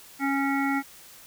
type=harmonic tone; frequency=275.9 Hz; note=C#4; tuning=8 cents flat; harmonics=1 / 3 / 5 / 7 / 8; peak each=-25 / -30 / -32 / -33 / -34 dBFS; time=0.19-0.83 s; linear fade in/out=50 ms; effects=white hiss -49 dBFS RMS until 1.26 s